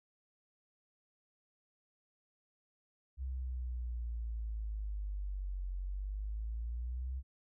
sine exponential two-way sweep, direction down then up, 66 to 45.47 to 66 Hz, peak -36 dBFS, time 3.17-7.23 s, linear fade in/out 50 ms, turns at 5.74 s, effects none

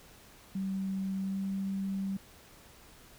sine tone with pitch glide, 192.3 to 194.31 Hz, G3 to G3, -33 to -15 cents, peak -31 dBFS, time 0.55-2.17 s, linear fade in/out 5 ms, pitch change +18 cents, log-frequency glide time 1.22-1.38 s, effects pink hiss -56 dBFS RMS until 3.18 s

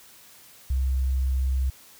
sine tone, 65.41 Hz, C2, in tune, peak -21 dBFS, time 0.7-1.7 s, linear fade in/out 5 ms, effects white hiss -51 dBFS RMS until 1.99 s

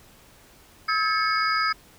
sine tone cluster, 1286 / 1612 / 1734 / 2192 / 4929 Hz, E6 / G6 / A6 / C#7 / D#8, -43 / +48 / -26 / -20 / -17 cents, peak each -23 / -30 / -31 / -29 / -29 dBFS, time 0.88-1.73 s, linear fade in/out 10 ms, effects pink hiss -53 dBFS RMS until 1.98 s

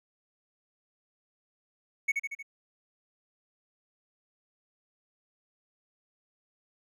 triangle tone with echo, 2217 Hz, C#7, in tune, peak -21 dBFS, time 2.08-2.12 s, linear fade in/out 10 ms, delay 77 ms, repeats 4, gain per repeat -4 dB, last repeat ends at 2.428 s, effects none

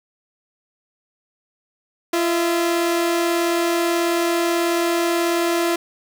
sawtooth tone pair together, 341.8 / 645.2 Hz, F4 / E5, -37 / -37 cents, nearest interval major seventh, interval 1100 cents, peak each -14 / -24 dBFS, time 2.13-5.76 s, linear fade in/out 5 ms, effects none

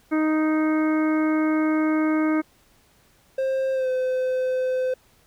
harmonic tone, 311.1 Hz, D#4, in tune, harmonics 1 / 2 / 3 / 4 / 5 / 6 / 7, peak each -19 / -30 / -36 / -32 / -35 / -44 / -35 dBFS, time 0.11-2.42 s, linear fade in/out 20 ms
triangle tone with pitch glide, 530 to 512.8 Hz, C5 to C5, +22 to -35 cents, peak -19 dBFS, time 3.38-4.94 s, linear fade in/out 5 ms, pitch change -57 cents, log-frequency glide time 3.73-3.89 s
effects pink hiss -59 dBFS RMS until 5.26 s

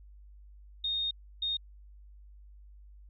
sine tone bursts at uneven times, 3697 Hz, A#7, 15 cents flat, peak -29 dBFS, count 2, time 0.84-1.11 / 1.42-1.57 s, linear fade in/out 5 ms, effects added 50 Hz sine -50 dBFS peak until 3.09 s

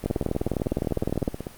two click trains, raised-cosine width 2 ms, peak -10 / -17 dBFS, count 25 / 24, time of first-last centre 0.06-1.278 / 0.04-1.469 s, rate 19.7 / 16.1 Hz, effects pink hiss -47 dBFS RMS until 1.57 s + Opus 32 kbps

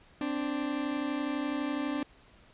40% pulse tone pair together, 261.6 / 293.6 Hz, C4 / D4, 0 / 0 cents, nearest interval major second, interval 200 cents, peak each -34 / -31 dBFS, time 0.21-2.03 s, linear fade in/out 2 ms, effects pink hiss -59 dBFS RMS until 2.53 s + resampled to 8000 Hz

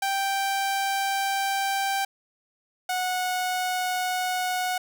sawtooth tone pair in turn, 784 / 733.6 Hz, G5 / F#5, 0 / -15 cents, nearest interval minor second, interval 115 cents, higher first, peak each -20 / -21 dBFS, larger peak first, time 0.02-2.05 / 2.89-4.78 s, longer first, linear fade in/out 5 ms, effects none

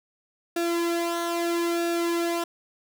sawtooth tone with flanger, 340.6 Hz, F4, 43 cents flat, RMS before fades -26 dBFS, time 0.56-2.44 s, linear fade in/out 5 ms, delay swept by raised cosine 0.94 to 2.54 ms, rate 0.77 Hz, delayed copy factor -0.65, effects none

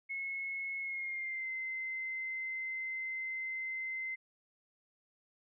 sine tone with pitch glide, 2181 to 2068 Hz, C#7 to C7, -29 to -21 cents, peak -36 dBFS, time 0.09-4.16 s, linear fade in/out 20 ms, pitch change -92 cents, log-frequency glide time 0.8-1.49 s, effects none

